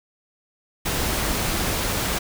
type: noise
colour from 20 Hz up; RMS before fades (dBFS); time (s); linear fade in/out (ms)
pink; -24; 0.85-2.19; 10
effects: none

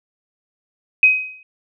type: tone with exponential decay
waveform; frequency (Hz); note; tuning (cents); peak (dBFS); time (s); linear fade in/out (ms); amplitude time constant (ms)
sine; 2523; D#7; +23; -5; 1.03-1.43; 2; 86
effects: none

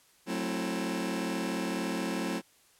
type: chord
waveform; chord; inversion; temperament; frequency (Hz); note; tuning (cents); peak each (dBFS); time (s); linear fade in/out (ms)
sawtooth; F# half-diminished seventh; none; just; 185 / 222 / 266.4 / 333; F#3 / A3 / C4 / E4; 0 / +16 / +31 / +18; -32; 0.26-2.42; 50
effects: white hiss -63 dBFS RMS until 2.79 s + low-pass 12000 Hz 12 dB/octave

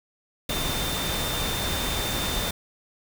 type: tone in noise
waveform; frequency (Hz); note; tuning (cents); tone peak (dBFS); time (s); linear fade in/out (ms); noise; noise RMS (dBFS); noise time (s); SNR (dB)
sine; 3593; A7; +36; -32; 0.49-2.51; 5; pink; -28; 0.49-2.51; -7
effects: none

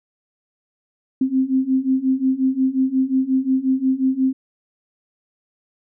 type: beating tone pair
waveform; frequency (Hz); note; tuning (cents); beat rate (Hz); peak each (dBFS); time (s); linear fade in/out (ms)
sine; 259.5 / 265.1; C4 / C4; -14 / +23; 5.6; -20 / -18; 1.21-4.33; 5
effects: none

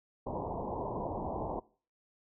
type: low-pass noise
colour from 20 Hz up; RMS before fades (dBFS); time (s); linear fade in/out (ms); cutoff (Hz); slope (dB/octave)
white; -37; 0.26-1.6; 10; 1000; 96
effects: noise-tail reverb RT60 0.4 s tail -21 dB re dry

